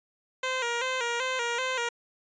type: tone with vibrato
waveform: 10% pulse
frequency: 494.3 Hz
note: B4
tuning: 1 cent sharp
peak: -19 dBFS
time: 0.43-1.89 s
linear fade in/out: 5 ms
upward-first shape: square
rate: 2.6 Hz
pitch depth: 77 cents each way
effects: resampled to 16000 Hz